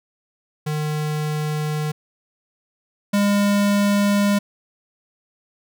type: tone pair in turn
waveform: square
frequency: 152 / 202.9 Hz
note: D#3 / G#3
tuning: -40 / -40 cents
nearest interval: perfect fourth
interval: 500 cents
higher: second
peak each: -22 / -16 dBFS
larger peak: second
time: 0.66-1.92 / 3.13-4.39 s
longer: neither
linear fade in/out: 10 ms
effects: none